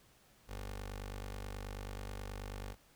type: tone with notch filter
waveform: 15% pulse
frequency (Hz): 49.31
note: G1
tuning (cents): +11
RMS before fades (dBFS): -44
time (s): 0.47-2.76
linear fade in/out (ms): 50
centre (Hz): 150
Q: 0.79
effects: pink hiss -66 dBFS RMS until 2.95 s